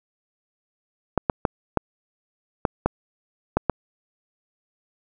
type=clicks; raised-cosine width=1 ms; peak=-4 dBFS; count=8; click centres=1.177 / 1.298 / 1.452 / 1.773 / 2.652 / 2.86 / 3.57 / 3.697 s; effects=none